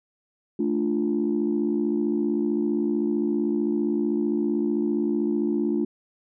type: chord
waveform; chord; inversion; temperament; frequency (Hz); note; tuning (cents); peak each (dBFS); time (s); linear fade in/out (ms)
sine; D minor; second; equal; 220 / 293.7 / 349.2; A3 / D4 / F4; 0 / 0 / 0; -25; 0.59-5.85; 5
effects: tanh soft clip ceiling -14 dBFS